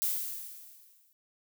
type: noise with exponential decay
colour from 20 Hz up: violet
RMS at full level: -28 dBFS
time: 0.02-1.13 s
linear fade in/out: 0 ms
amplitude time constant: 240 ms
effects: none